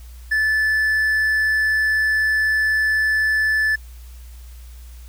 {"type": "tone", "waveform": "triangle", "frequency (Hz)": 1744, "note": "A6", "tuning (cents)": -16, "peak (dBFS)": -14, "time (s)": [0.31, 3.76], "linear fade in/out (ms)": 10, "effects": ["added 60 Hz sine -36 dBFS peak until 5.08 s", "white hiss -51 dBFS RMS until 5.08 s"]}